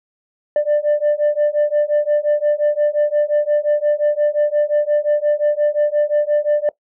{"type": "beating tone pair", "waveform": "sine", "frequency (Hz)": [590, 595.7], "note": ["D5", "D5"], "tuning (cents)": [8, 24], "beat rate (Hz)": 5.7, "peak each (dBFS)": -15, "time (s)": [0.56, 6.69], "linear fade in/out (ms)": 2, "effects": ["noise-tail reverb RT60 0.1 s tail -20 dB re dry", "tanh soft clip ceiling -10 dBFS"]}